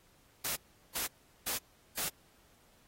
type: noise bursts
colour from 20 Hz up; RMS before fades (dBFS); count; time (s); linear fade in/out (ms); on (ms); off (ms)
white; -35; 4; 0.44-2.09; 10; 120; 390
effects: pink hiss -66 dBFS RMS until 2.87 s + AAC 48 kbps